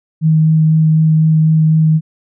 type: tone with vibrato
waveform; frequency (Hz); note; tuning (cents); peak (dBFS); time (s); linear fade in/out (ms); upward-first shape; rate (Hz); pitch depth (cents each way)
sine; 157.8; D#3; +25; -7; 0.21-2.01; 50; sine; 4; 9
effects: none